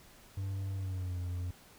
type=tone with pitch glide; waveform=triangle; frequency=97.1 to 89.04 Hz; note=G2 to F2; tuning=-16 to +34 cents; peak=-32 dBFS; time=0.37-1.51 s; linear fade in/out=5 ms; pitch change=-150 cents; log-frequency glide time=0.74-1.17 s; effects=pink hiss -58 dBFS RMS until 1.78 s

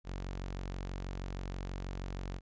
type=tone; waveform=sawtooth; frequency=46.25 Hz; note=F#1; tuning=in tune; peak=-34 dBFS; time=0.04-2.41 s; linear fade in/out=50 ms; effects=resampled to 16000 Hz

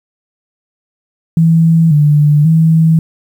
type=tone with pitch steps; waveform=sine; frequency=164 / 148.1 / 161.5 Hz; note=E3 / D3 / E3; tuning=-9 / +15 / -35 cents; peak=-5 dBFS; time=1.37-2.99 s; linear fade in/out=2 ms; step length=540 ms; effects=7-bit

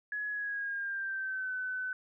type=tone with pitch glide; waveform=sine; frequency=1686 to 1510.8 Hz; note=G#6 to F#6; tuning=+26 to +36 cents; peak=-33 dBFS; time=0.12-1.93 s; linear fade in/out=2 ms; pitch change=-190 cents; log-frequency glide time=0.3-1.53 s; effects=none

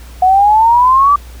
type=exponential sweep; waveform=sine; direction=up; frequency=729 to 1174.7 Hz; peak=-5 dBFS; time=0.22-1.16 s; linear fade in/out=5 ms; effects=added 60 Hz sine -30 dBFS peak until 1.4 s + pink hiss -40 dBFS RMS until 1.4 s

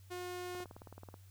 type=tone; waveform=sawtooth; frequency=359.2 Hz; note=F4; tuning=49 cents sharp; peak=-37 dBFS; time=0.1-0.65 s; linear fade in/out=20 ms
type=click train; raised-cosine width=1 ms; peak=-36 dBFS; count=12; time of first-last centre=0.55-1.141 s; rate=18.6 Hz
effects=added 95 Hz sine -55 dBFS peak until 1.3 s + white hiss -68 dBFS RMS until 1.3 s

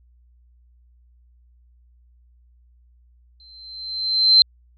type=tone with exponential growth; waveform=sine; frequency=4104 Hz; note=C8; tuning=34 cents flat; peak=-7 dBFS; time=3.4-4.42 s; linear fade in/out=1 ms; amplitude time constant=220 ms; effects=added 60 Hz sine -52 dBFS peak until 4.77 s + AAC 48 kbps

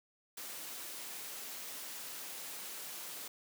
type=high-pass noise; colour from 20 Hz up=white; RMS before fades=-45 dBFS; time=0.37-3.28 s; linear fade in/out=5 ms; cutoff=200 Hz; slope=12 dB/octave; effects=none

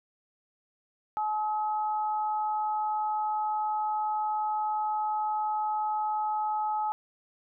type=tone pair together; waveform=sine; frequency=854.3 / 1276 Hz; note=G#5 / D#6; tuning=+49 / +43 cents; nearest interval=perfect fifth; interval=694 cents; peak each=-27 / -36 dBFS; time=1.17-6.92 s; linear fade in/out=0 ms; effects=none

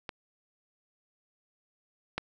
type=clicks; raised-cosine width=0.3 ms; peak=-20 / -15 dBFS; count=2; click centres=0.092 / 2.18 s; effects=none

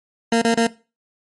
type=tone bursts; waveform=20% pulse; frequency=230.4 Hz; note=A#3; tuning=20 cents flat; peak=-9 dBFS; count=3; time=0.32-0.67 s; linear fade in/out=5 ms; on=98 ms; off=28 ms; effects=noise-tail reverb RT60 0.3 s tail -18 dB re dry + MP3 48 kbps

